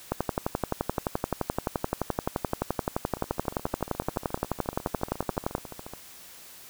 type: two click trains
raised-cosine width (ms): 1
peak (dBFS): -11 / -24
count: 64 / 40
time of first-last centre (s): 0.12-5.551 / 3.17-5.936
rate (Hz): 11.6 / 14.1
effects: white hiss -48 dBFS RMS until 6.69 s